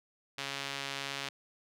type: tone with band-pass filter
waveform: sawtooth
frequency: 138.59 Hz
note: C#3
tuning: in tune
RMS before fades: -39 dBFS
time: 0.38-1.29 s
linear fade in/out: 5 ms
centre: 3300 Hz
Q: 1
effects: none